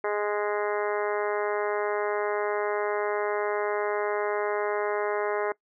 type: harmonic tone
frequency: 207.7 Hz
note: G#3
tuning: in tune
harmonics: 2 / 3 / 4 / 5 / 6 / 7 / 8 / 9 / 10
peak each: -28 / -32 / -34 / -36 / -38 / -39 / -40 / -41 / -42 dBFS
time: 0.04-5.52 s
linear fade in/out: 2 ms
effects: noise-tail reverb RT60 0.1 s tail -21 dB re dry